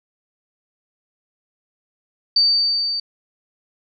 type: tone with level ramp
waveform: sine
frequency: 4605 Hz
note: D8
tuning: 35 cents flat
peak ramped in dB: -11 to -21 dBFS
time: 2.36-3 s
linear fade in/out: 5 ms
effects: none